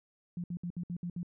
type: tone bursts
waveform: sine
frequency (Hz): 174.61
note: F3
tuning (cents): 0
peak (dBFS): -34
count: 7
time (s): 0.37-1.231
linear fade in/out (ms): 2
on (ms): 69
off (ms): 63
effects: none